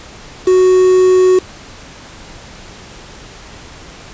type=tone with quantisation; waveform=triangle; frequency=370 Hz; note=F#4; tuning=in tune; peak=-4 dBFS; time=0.47-1.39 s; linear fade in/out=5 ms; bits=4; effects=pink hiss -35 dBFS RMS until 4.13 s + resampled to 16000 Hz